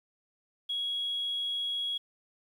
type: tone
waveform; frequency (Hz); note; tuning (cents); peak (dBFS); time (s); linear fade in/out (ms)
sine; 3322; G#7; 0; -29; 0.69-1.98; 10
effects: tanh soft clip ceiling -25 dBFS + 10-bit